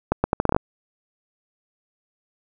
accelerating click train, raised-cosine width 1 ms, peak -4 dBFS, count 9, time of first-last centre 0.12-0.564 s, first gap 120 ms, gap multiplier 0.76, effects none

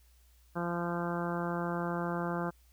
harmonic tone, 172.5 Hz, F3, 21 cents flat, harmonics 1 / 2 / 3 / 4 / 5 / 6 / 7 / 8 / 9, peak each -35 / -38 / -40 / -41 / -42 / -43 / -43 / -44 / -45 dBFS, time 0.55-2.51 s, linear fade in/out 20 ms, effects added 60 Hz sine -60 dBFS peak until 2.72 s + white hiss -69 dBFS RMS until 2.72 s

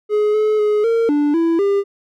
triangle tone with pitch steps, 420.9 / 428.4 / 420.6 / 458.8 / 292.8 / 332 / 399.9 Hz, G#4 / A4 / G#4 / A#4 / D4 / E4 / G4, +23 / -46 / +22 / -28 / -5 / +12 / +35 cents, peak -11 dBFS, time 0.09-1.84 s, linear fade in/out 50 ms, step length 250 ms, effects none

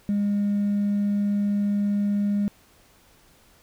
triangle tone with hard clipping, 203.8 Hz, G#3, 32 cents flat, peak -20 dBFS, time 0.09-2.48 s, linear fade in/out 0 ms, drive 2 dB, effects pink hiss -57 dBFS RMS until 3.62 s

